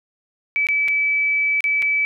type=tone with dropouts; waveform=sine; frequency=2300 Hz; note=D7; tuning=37 cents flat; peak=-16 dBFS; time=0.56-2.05 s; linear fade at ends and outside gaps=0 ms; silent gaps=0.669-0.687 / 0.88-0.884 / 1.606-1.641 / 1.821-1.825 s; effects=none